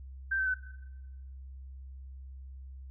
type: tone with pitch steps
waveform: sine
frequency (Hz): 1568 / 1540.2 / 1512.8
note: G6 / G6 / F#6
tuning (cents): 0 / -31 / +38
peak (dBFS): -27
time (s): 0.31-0.544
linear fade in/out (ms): 10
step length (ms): 78
effects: noise-tail reverb RT60 1.0 s tail -18 dB re dry + added 66 Hz sine -43 dBFS peak until 2.9 s